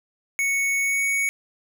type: tone with pitch glide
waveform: square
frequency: 2217 to 2230 Hz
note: C#7 to C#7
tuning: 0 to +10 cents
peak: -21 dBFS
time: 0.39-1.29 s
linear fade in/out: 0 ms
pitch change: +10 cents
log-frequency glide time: 0.8-1.03 s
effects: none